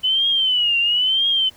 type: tone with vibrato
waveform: sine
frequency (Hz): 3000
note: F#7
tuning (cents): +23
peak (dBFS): -15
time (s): 0.03-1.5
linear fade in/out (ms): 20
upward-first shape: triangle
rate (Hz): 1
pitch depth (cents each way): 150
effects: pink hiss -50 dBFS RMS until 1.56 s